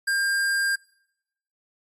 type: tone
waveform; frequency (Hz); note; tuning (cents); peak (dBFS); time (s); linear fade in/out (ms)
square; 1602; G6; +37; -22; 0.07-0.76; 10
effects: noise-tail reverb RT60 0.9 s tail -26 dB re dry + AAC 64 kbps